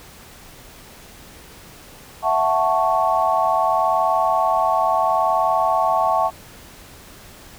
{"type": "chord", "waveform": "sine", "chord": "F# minor seventh", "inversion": "third", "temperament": "equal", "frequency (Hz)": [659.3, 740, 880, 1108.7], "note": ["E5", "F#5", "A5", "C#6"], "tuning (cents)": [0, 0, 0, 0], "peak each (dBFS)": -21, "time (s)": [2.22, 6.31], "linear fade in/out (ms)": 50, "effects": ["pink hiss -43 dBFS RMS until 7.58 s"]}